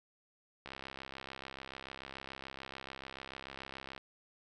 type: click train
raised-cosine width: 0.3 ms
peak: -28 dBFS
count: 223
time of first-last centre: 0.66-3.978 s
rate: 66.9 Hz
effects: none